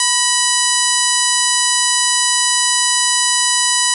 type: harmonic tone with a mistuned harmonic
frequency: 992 Hz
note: B5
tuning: 7 cents sharp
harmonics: 1 / 2 / 3 / 4 / 5 / 6 / 7 / 8 / 9 / 10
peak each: -22 / -22 / -22 / -22 / -22 / -22 / -22 / -22 / -22 / -22 dBFS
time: 0-3.94 s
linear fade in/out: 2 ms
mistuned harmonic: 2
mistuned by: -66 cents
effects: none